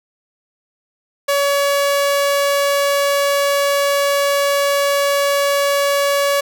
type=tone; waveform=sawtooth; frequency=565 Hz; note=C#5; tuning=33 cents sharp; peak=-10 dBFS; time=1.28-6.41 s; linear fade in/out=10 ms; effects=none